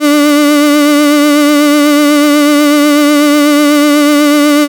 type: tone with vibrato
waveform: 35% pulse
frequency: 293.7 Hz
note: D4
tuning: in tune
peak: -3 dBFS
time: 0-4.68 s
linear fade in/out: 50 ms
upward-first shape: triangle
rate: 8.1 Hz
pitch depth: 44 cents each way
effects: none